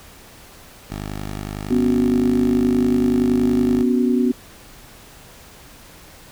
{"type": "tone", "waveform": "10% pulse", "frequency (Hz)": 50.9, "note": "G#1", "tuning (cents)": -34, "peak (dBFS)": -19, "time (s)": [0.9, 3.83], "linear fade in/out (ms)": 5}
{"type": "chord", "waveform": "sine", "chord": "B suspended second", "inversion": "none", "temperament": "equal", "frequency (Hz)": [246.9, 277.2, 370], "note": ["B3", "C#4", "F#4"], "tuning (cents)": [0, 0, 0], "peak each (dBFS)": [-16, -22, -22], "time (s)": [1.7, 4.32], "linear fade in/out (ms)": 10}
{"effects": ["pink hiss -44 dBFS RMS until 6.31 s"]}